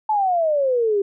sine exponential sweep, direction down, 880 to 390 Hz, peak -16 dBFS, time 0.09-1.02 s, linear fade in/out 5 ms, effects none

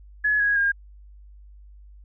sine tone with pitch steps, 1697 / 1656.3 / 1616.6 Hz, G#6 / G#6 / G#6, +37 / -5 / -47 cents, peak -18 dBFS, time 0.24-0.72 s, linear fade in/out 10 ms, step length 160 ms, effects added 50 Hz sine -44 dBFS peak until 2.04 s

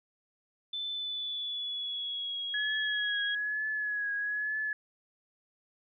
sine tone with pitch glide, 3520 to 3303 Hz, A7 to G#7, 0 to -10 cents, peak -33 dBFS, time 0.73-3.35 s, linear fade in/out 5 ms, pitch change -110 cents, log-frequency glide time 0.92-2.4 s
sine tone with vibrato, 1689 Hz, G#6, 29 cents sharp, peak -30 dBFS, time 2.54-4.73 s, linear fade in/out 2 ms, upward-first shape triangle, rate 1.1 Hz, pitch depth 44 cents each way
effects none

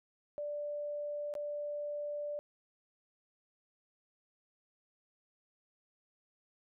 sine tone with dropouts, 587.3 Hz, D5, in tune, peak -36 dBFS, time 0.38-2.39 s, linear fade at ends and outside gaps 0 ms, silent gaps 1.339-1.352 s, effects none

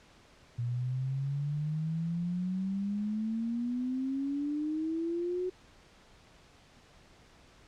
sine exponential sweep, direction up, 118 to 370 Hz, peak -30 dBFS, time 0.58-5.5 s, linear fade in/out 10 ms, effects pink hiss -59 dBFS RMS until 7.67 s + low-pass 6000 Hz 12 dB/octave

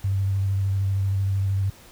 sine tone with vibrato, 97.5 Hz, G2, 9 cents flat, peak -20 dBFS, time 0.04-1.7 s, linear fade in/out 5 ms, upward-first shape square, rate 13 Hz, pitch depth 16 cents each way, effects pink hiss -49 dBFS RMS until 1.91 s

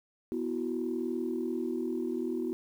sine chord, B suspended fourth, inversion none, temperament equal, 246.9 / 329.6 / 370 Hz, B3 / E4 / F#4, 0 / 0 / 0 cents, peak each -34 dBFS, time 0.32-2.53 s, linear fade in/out 0 ms, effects tanh soft clip ceiling -22 dBFS + 10-bit

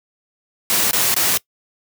white noise bursts, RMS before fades -17 dBFS, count 3, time 0.7-1.374 s, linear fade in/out 0 ms, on 210 ms, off 22 ms, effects noise-tail reverb RT60 0.1 s tail -22 dB re dry + high-pass 100 Hz 12 dB/octave

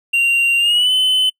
triangle tone with pitch glide, 2766 to 3034 Hz, F7 to F#7, -17 to +43 cents, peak -10 dBFS, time 0.13-1.3 s, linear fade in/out 10 ms, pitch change +160 cents, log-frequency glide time 0.58-0.92 s, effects noise-tail reverb RT60 0.1 s tail -24 dB re dry

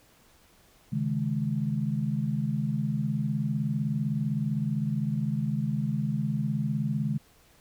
sine tone cluster, 135.6 / 155.3 / 211.2 Hz, C#3 / D#3 / G#3, -38 / -3 / +29 cents, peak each -30 dBFS, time 0.92-7.18 s, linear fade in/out 10 ms, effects pink hiss -60 dBFS RMS until 7.6 s

